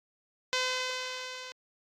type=tone with level ramp; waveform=5% pulse; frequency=510 Hz; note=C5; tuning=44 cents flat; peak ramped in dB=-14 to -29 dBFS; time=0.53-1.52 s; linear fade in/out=0 ms; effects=low-pass 6000 Hz 12 dB/octave + AAC 64 kbps